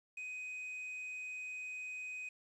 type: tone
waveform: triangle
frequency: 2506 Hz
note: D#7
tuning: 12 cents sharp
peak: -40 dBFS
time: 0.17-2.29 s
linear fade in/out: 5 ms
effects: resampled to 24000 Hz + 11-bit